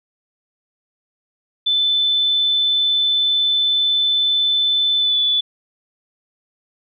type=tone with pitch glide; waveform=sine; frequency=3518 to 3466 Hz; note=A7 to A7; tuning=-1 to -27 cents; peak=-14 dBFS; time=1.66-5.41 s; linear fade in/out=10 ms; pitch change=-26 cents; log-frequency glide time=4.99-5.17 s; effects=none